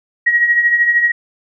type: tone with tremolo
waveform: sine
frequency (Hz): 1900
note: A#6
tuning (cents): +33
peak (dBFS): -7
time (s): 0.26-1.12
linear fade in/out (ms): 10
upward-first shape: triangle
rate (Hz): 13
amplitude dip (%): 65
effects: none